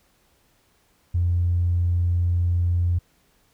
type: tone with tanh clipping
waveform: triangle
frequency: 87.31 Hz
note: F2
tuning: in tune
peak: -18 dBFS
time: 1.14-2.99 s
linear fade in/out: 10 ms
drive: 4 dB
effects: pink hiss -63 dBFS RMS until 3.53 s